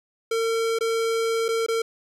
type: tone with dropouts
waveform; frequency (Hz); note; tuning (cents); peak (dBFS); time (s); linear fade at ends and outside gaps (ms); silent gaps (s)
square; 454.3; A#4; -45; -22; 0.31-1.82; 5; 0.788-0.808 / 1.483-1.487 / 1.664-1.684
effects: low-pass 10000 Hz 12 dB/octave + 9-bit